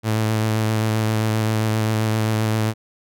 sawtooth tone with vibrato, 109.6 Hz, A2, 6 cents flat, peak -14 dBFS, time 0.03-2.74 s, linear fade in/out 50 ms, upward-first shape sine, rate 7.6 Hz, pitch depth 19 cents each way, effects none

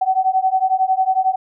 sine beating tone pair, 751 / 762 Hz, F#5 / G5, +26 / -49 cents, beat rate 11 Hz, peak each -17 / -17 dBFS, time 0.01-1.36 s, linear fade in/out 10 ms, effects none

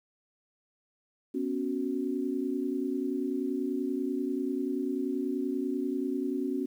sine chord, B suspended second, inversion none, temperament equal, 246.9 / 277.2 / 370 Hz, B3 / C#4 / F#4, 0 / 0 / 0 cents, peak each -34 / -31 / -34 dBFS, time 1.34-6.66 s, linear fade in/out 10 ms, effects 10-bit

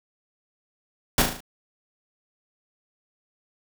pink noise with echo, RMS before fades -18 dBFS, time 1.18-1.22 s, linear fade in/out 2 ms, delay 37 ms, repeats 5, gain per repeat -5 dB, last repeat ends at 1.405 s, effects none

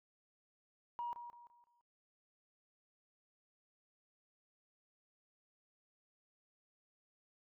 sine tone with echo, 954 Hz, A#5, 40 cents sharp, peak -37 dBFS, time 0.99-1.13 s, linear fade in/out 0 ms, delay 170 ms, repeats 4, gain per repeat -9 dB, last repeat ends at 1.81 s, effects noise-tail reverb RT60 0.6 s tail -21 dB re dry + tanh soft clip ceiling -33 dBFS

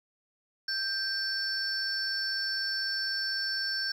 sine tone cluster, 1574 / 4512 / 5360 Hz, G6 / C#8 / E8, +7 / +30 / +28 cents, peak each -32 / -35 / -32 dBFS, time 0.68-3.92 s, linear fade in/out 5 ms, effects tanh soft clip ceiling -21 dBFS + 10-bit

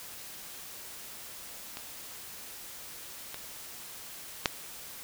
clicks, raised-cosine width 0.2 ms, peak -22 / -21 / -6 dBFS, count 3, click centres 1.771 / 3.344 / 4.458 s, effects white hiss -45 dBFS RMS until 5.03 s

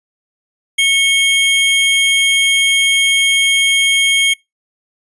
square tone pair together, 2204 / 3204 Hz, C#7 / G7, -11 / +37 cents, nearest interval tritone, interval 648 cents, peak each -13 dBFS, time 0.78-4.34 s, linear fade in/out 10 ms, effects noise-tail reverb RT60 0.2 s tail -25 dB re dry + resampled to 24000 Hz

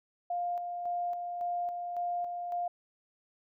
sine tone with tremolo, 703 Hz, F5, 11 cents sharp, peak -30 dBFS, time 0.3-2.68 s, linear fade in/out 5 ms, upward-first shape square, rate 1.8 Hz, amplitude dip 40%, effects none

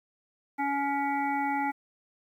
harmonic tone, 281.1 Hz, C#4, 24 cents sharp, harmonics 1 / 3 / 5 / 7 / 8, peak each -32 / -28 / -39 / -37 / -40 dBFS, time 0.58-1.72 s, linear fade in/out 20 ms, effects 10-bit

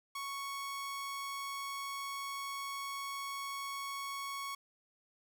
sawtooth tone, 1108.7 Hz, C#6, in tune, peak -35 dBFS, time 0.15-4.55 s, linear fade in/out 5 ms, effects none

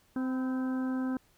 harmonic tone with a mistuned harmonic, 259.1 Hz, C4, 17 cents flat, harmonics 1 / 2 / 3 / 4 / 5 / 6, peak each -29 / -44 / -47 / -48 / -48 / -47 dBFS, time 0.16-1.17 s, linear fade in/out 2 ms, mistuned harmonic 4, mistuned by -44 cents, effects pink hiss -66 dBFS RMS until 1.37 s

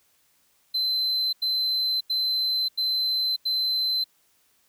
triangle tone bursts, 4068 Hz, C8, 50 cents flat, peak -21 dBFS, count 5, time 0.74-4.042 s, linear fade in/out 10 ms, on 590 ms, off 88 ms, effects white hiss -65 dBFS RMS until 4.68 s

